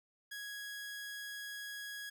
sawtooth tone, 1661.2 Hz, G#6, in tune, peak -39 dBFS, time 0.31-2.1 s, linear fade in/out 10 ms, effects none

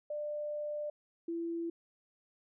sine tone pair in turn, 595 / 335.7 Hz, D5 / E4, +22 / +32 cents, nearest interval minor seventh, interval 990 cents, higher first, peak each -35 / -34 dBFS, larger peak second, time 0.1-0.9 / 1.28-1.7 s, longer first, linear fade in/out 5 ms, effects none

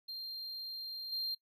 triangle tone with level steps, 4186 Hz, C8, in tune, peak -39 / -33 dBFS, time 0.08-1.35 s, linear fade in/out 10 ms, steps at 1.12 s, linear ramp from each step 5 ms, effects noise-tail reverb RT60 0.1 s tail -21 dB re dry

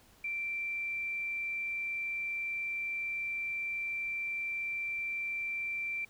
sine tone, 2349 Hz, D7, in tune, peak -33 dBFS, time 0.24-6.05 s, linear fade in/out 5 ms, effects pink hiss -62 dBFS RMS until 6.09 s

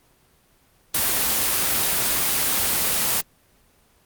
white noise, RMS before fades -21 dBFS, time 0.94-3.21 s, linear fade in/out 5 ms, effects pink hiss -59 dBFS RMS until 4.05 s + Opus 24 kbps

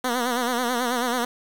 10% pulse tone with vibrato, 244.7 Hz, B3, 16 cents flat, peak -14 dBFS, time 0.04-1.25 s, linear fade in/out 5 ms, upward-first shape sine, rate 9.2 Hz, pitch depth 81 cents each way, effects 7-bit

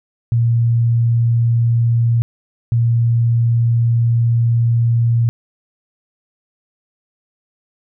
sine tone pair in turn, 117 / 117 Hz, A#2 / A#2, +7 / +7 cents, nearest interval unison, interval 0 cents, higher neither, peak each -11 dBFS, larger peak neither, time 0.32-2.22 / 2.72-5.29 s, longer second, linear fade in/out 0 ms, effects none

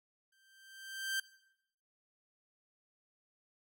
sawtooth tone with exponential growth, 1568 Hz, G6, in tune, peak -28 dBFS, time 0.32-1.2 s, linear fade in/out 5 ms, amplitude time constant 190 ms, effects noise-tail reverb RT60 0.8 s tail -19 dB re dry

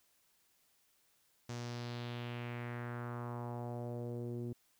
sawtooth tone with low-pass filter sweep, 120 Hz, B2, 49 cents flat, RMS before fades -42 dBFS, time 1.49-4.53 s, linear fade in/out 5 ms, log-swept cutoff 6600 to 320 Hz, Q 2.4, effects white hiss -73 dBFS RMS until 4.79 s

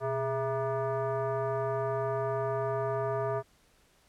sine tone with frequency modulation, 123.47 Hz, B2, in tune, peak -28 dBFS, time 0-3.43 s, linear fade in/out 50 ms, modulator 537 Hz, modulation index 1.7, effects pink hiss -65 dBFS RMS until 4.08 s + low-pass 12000 Hz 12 dB/octave

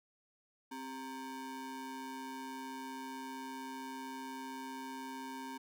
square ring-modulated tone, 331.4 Hz, E4, 9 cents sharp, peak -40 dBFS, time 0.71-5.58 s, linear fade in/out 10 ms, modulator 595 Hz, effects none

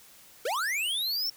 square linear sweep, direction up, 415.6 to 5510 Hz, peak -28 dBFS, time 0.45-1.3 s, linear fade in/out 5 ms, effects white hiss -54 dBFS RMS until 1.36 s

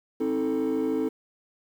triangle chord, A diminished, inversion first, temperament just, 264 / 316.8 / 440 Hz, C4 / Eb4 / A4, +16 / +31 / 0 cents, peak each -25 dBFS, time 0.2-1.09 s, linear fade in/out 10 ms, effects tanh soft clip ceiling -18 dBFS + 9-bit

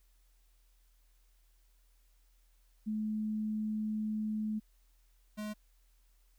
sine / square tone pair in turn, 215 / 211.6 Hz, A3 / G#3, -40 / +33 cents, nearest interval unison, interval 27 cents, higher first, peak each -32 / -38 dBFS, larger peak first, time 2.86-4.6 / 5.37-5.54 s, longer first, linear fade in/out 20 ms, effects added 41 Hz sine -64 dBFS peak until 6.38 s + white hiss -75 dBFS RMS until 6.38 s

